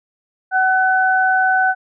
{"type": "tone pair together", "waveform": "sine", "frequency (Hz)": [752.5, 1505], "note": ["F#5", "F#6"], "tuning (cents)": [29, 29], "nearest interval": "octave", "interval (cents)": 1200, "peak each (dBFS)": -15, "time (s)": [0.51, 1.75], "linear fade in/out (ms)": 50, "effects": []}